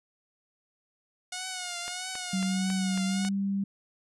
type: tone with vibrato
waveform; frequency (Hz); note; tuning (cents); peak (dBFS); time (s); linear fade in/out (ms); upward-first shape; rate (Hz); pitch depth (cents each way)
5% pulse; 723; F#5; -40; -22; 1.32-3.29; 5; triangle; 1.6; 73
type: click train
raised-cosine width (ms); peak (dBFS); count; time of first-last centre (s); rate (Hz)
0.3; -23; 6; 1.88-3.25; 3.65
type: tone with pitch glide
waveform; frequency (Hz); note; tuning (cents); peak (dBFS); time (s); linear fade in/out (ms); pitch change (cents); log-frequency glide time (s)
sine; 189.5 to 197.32; F#3 to G3; +42 to +12; -26; 2.33-3.64; 5; +70; 3.02-3.31
effects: resampled to 24000 Hz